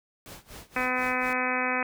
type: noise with tremolo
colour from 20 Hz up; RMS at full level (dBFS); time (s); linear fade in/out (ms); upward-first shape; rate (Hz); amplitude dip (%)
pink; -43; 0.26-1.33; 0; sine; 4.1; 90
type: harmonic tone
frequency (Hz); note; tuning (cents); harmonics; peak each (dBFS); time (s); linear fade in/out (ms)
253.1; B3; +43; 1 / 2 / 3 / 4 / 5 / 6 / 7 / 8 / 9 / 10; -34 / -34 / -34 / -34 / -34 / -34 / -34 / -34 / -34 / -34; 0.76-1.83; 2
effects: none